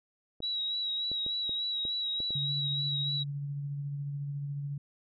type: clicks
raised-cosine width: 2 ms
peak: -30 dBFS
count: 7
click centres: 0.404 / 1.116 / 1.264 / 1.494 / 1.852 / 2.203 / 2.306 s
type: tone with vibrato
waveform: sine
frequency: 3868 Hz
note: B7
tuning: 37 cents flat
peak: -30 dBFS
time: 0.42-3.24 s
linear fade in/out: 20 ms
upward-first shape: sine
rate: 3.4 Hz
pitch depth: 29 cents each way
type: tone with tremolo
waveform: sine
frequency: 142.4 Hz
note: C#3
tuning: 47 cents sharp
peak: -32 dBFS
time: 2.35-4.78 s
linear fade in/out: 5 ms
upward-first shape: sine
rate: 14 Hz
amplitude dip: 25%
effects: none